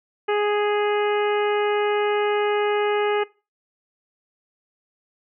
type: harmonic tone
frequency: 415.3 Hz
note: G#4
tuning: in tune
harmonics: 1 / 2 / 3 / 4 / 5 / 6 / 7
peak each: -20 / -26 / -30 / -32 / -34 / -36 / -37 dBFS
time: 0.28-3.24 s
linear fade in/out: 10 ms
effects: noise-tail reverb RT60 0.3 s tail -21 dB re dry